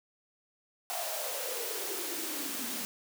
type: noise with high-pass filter sweep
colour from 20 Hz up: white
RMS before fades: -36 dBFS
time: 0.9-2.85 s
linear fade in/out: 0 ms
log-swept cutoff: 710 to 220 Hz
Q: 7.9
effects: none